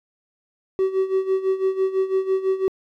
triangle tone with tremolo, 381.2 Hz, G4, 48 cents flat, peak -13 dBFS, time 0.79-2.68 s, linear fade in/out 0 ms, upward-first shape sine, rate 6 Hz, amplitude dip 80%, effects tanh soft clip ceiling -10 dBFS

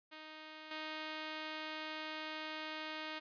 5% pulse tone with level steps, 311.1 Hz, D#4, in tune, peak -38 / -30 dBFS, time 0.11-3.2 s, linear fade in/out 20 ms, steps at 0.71 s, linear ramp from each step 2 ms, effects resampled to 11025 Hz

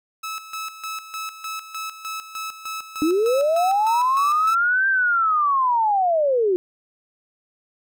sawtooth tone with tremolo, 1300 Hz, E6, 24 cents flat, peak -24 dBFS, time 0.23-4.55 s, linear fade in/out 10 ms, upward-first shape square, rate 3.3 Hz, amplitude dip 70%
sine linear two-way sweep, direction up then down, 293.7 to 1587 to 350.3 Hz, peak -16 dBFS, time 3.02-6.56 s, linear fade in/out 0 ms, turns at 4.88 s
effects none

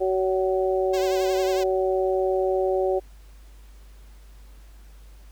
harmonic tone, 188.2 Hz, F#3, 30 cents sharp, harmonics 2 / 3 / 4, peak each -22 / -25 / -29 dBFS, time 0-3 s, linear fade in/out 20 ms
5% pulse tone with vibrato, 523 Hz, C5, 1 cent flat, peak -22 dBFS, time 0.93-1.64 s, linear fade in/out 10 ms, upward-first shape triangle, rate 11 Hz, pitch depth 120 cents each way
effects added 50 Hz sine -44 dBFS peak until 5.31 s + pink hiss -58 dBFS RMS until 5.31 s

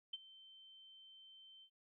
sine tone with ADSR envelope, 3100 Hz, G7, 20 cents flat, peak -39 dBFS, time 0.13-1.7 s, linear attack 7 ms, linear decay 29 ms, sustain -19 dB, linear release 73 ms, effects none

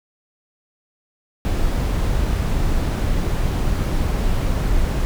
brown noise, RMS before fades -19 dBFS, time 1.45-5.05 s, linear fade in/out 0 ms, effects none

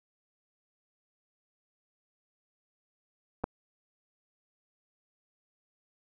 clicks, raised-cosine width 1 ms, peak -30 / -15 dBFS, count 2, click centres 3.437 / 3.441 s, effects none

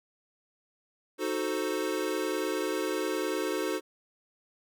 square chord, D# diminished seventh, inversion none, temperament equal, 311.1 / 370 / 440 / 523.3 Hz, D#4 / F#4 / A4 / C5, 0 / 0 / 0 / 0 cents, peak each -35 / -34 / -35 / -37 dBFS, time 1.18-3.81 s, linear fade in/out 50 ms, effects none

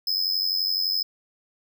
square tone with amplitude modulation, 5100 Hz, D#8, 42 cents sharp, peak -19 dBFS, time 0.07-1.03 s, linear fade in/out 5 ms, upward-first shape sine, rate 91.8 Hz, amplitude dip 85%, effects none

